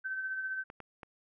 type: tone with tremolo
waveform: sine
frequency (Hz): 1539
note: G6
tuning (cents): -32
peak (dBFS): -32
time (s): 0.04-0.64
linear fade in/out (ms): 20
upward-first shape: sine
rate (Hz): 15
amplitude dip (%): 40
type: clicks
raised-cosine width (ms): 0.5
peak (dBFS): -30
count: 3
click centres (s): 0.701 / 0.803 / 1.032
effects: none